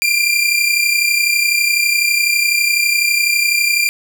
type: tone pair together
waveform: sawtooth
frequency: 2368 / 2400 Hz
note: D7 / D7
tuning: +14 / +37 cents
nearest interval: unison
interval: 23 cents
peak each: -12 dBFS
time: 0.02-3.89 s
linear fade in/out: 0 ms
effects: none